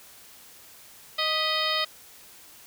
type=harmonic tone with a mistuned harmonic; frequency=622.3 Hz; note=D#5; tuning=in tune; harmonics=1 / 2 / 3 / 4 / 5 / 6 / 7 / 8; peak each=-33 / -30 / -32 / -35 / -31 / -30 / -33 / -34 dBFS; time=1.18-1.85 s; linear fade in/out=10 ms; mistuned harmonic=3; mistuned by=+85 cents; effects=white hiss -50 dBFS RMS until 2.66 s